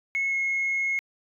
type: tone with pitch glide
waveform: sine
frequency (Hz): 2185 to 2167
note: C#7 to C#7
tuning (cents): -26 to -40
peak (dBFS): -22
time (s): 0.15-0.99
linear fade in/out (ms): 0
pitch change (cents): -14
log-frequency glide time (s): 0.29-0.35
effects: tanh soft clip ceiling -20 dBFS